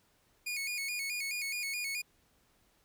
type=tone with vibrato; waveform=sawtooth; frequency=2318 Hz; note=D7; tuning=23 cents flat; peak=-31 dBFS; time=0.46-2.02 s; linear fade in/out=10 ms; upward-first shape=square; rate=4.7 Hz; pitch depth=87 cents each way; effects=pink hiss -70 dBFS RMS until 2.84 s